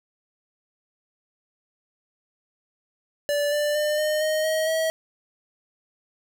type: tone with pitch steps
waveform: square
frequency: 581 / 590.8 / 600.8 / 610.9 / 621.3 / 631.8 / 642.4 Hz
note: D5 / D5 / D5 / D#5 / D#5 / D#5 / E5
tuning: -19 / +10 / +39 / -32 / -3 / +26 / -45 cents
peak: -22 dBFS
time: 3.29-4.9 s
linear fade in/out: 0 ms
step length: 230 ms
effects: none

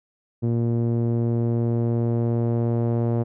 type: tone with low-pass filter sweep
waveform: sawtooth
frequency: 117.1 Hz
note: A#2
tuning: 8 cents sharp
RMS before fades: -22 dBFS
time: 0.42-3.24 s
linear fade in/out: 20 ms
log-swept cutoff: 350 to 570 Hz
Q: 1.2
effects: none

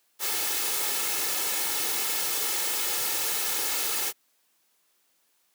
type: noise with comb filter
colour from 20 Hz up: white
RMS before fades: -28 dBFS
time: 0.19-4.13 s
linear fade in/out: 50 ms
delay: 2.3 ms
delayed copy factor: +0.6
effects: white hiss -69 dBFS RMS until 5.54 s + high-pass 200 Hz 12 dB/octave

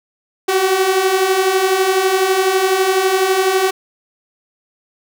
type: beating tone pair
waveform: sawtooth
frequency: 370 / 382 Hz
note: F#4 / G4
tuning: 0 / -45 cents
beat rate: 12 Hz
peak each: -15 / -10 dBFS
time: 0.48-3.71 s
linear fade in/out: 10 ms
effects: none

